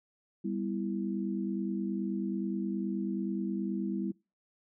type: chord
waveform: sine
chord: E minor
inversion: first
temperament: just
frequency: 197.78 / 247.2 / 329.6 Hz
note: G3 / B3 / E4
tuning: +16 / +2 / 0 cents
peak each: -33 / -38 / -36 dBFS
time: 0.44-4.12 s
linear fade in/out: 10 ms
effects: noise-tail reverb RT60 0.3 s tail -25 dB re dry